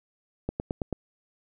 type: click train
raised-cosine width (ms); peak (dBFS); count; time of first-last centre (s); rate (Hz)
2; -15; 5; 0.49-0.927; 9.15
effects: none